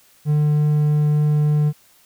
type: tone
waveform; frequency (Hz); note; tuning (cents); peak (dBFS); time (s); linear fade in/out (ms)
triangle; 149.7; D3; +33; -12; 0.25-1.73; 50
effects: white hiss -54 dBFS RMS until 2.05 s